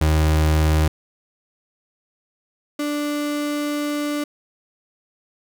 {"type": "tone pair in turn", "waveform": "35% pulse", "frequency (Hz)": [77.78, 293.7], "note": ["D#2", "D4"], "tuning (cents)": [0, 0], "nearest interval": "octave + major seventh", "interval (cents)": 2300, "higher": "second", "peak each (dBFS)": [-13, -20], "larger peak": "first", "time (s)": [[0.01, 0.88], [2.79, 4.24]], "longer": "second", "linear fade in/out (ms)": 5, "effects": []}